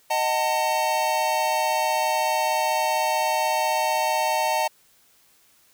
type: chord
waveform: square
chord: D# diminished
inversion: none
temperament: just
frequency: 622.3 / 746.7 / 896 Hz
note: D#5 / F#5 / A5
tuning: 0 / +16 / +31 cents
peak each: -27 / -28 / -24 dBFS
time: 0.1-4.68 s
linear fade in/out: 10 ms
effects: white hiss -59 dBFS RMS until 5.73 s